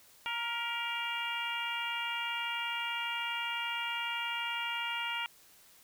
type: harmonic tone with a mistuned harmonic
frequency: 468.1 Hz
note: A#4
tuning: 7 cents sharp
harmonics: 2 / 3 / 4 / 5 / 6 / 7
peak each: -39 / -40 / -44 / -39 / -38 / -45 dBFS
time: 0.26-5.26 s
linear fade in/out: 0 ms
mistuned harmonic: 4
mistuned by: +39 cents
effects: white hiss -60 dBFS RMS until 5.83 s